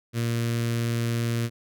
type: tone with notch filter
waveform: sawtooth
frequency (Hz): 117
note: A#2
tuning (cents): +7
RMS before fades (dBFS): -26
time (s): 0.13-1.5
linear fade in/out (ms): 50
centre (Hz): 830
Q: 0.9
effects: none